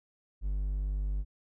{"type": "tone", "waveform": "triangle", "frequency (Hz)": 49.44, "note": "G1", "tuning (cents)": 15, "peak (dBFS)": -27, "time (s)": [0.41, 1.25], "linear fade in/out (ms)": 50, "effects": []}